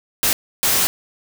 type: noise bursts at uneven times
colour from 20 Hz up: white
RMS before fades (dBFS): -17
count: 2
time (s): 0.23-0.33 / 0.63-0.87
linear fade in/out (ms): 0
effects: none